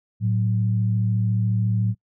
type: tone pair together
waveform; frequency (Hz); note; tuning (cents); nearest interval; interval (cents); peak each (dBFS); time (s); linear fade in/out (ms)
sine; 110.77 / 185; A2 / F#3; +12 / 0; major sixth; 888; -19 / -26; 0.2-1.95; 50
effects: noise-tail reverb RT60 0.1 s tail -26 dB re dry